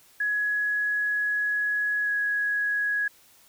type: tone with pitch glide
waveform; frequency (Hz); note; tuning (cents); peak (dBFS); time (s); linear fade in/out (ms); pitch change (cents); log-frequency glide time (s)
sine; 1679 to 1667.4; G#6 to G#6; +18 to +6; -23; 0.2-3.08; 5; -12; 2.04-2.09
effects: white hiss -57 dBFS RMS until 3.48 s